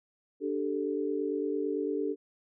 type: chord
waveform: sine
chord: D suspended fourth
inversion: none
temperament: just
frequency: 293.7 / 391.6 / 440.5 Hz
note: D4 / G4 / A4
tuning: 0 / -2 / +2 cents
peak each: -33 dBFS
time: 0.4-2.16 s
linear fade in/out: 50 ms
effects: none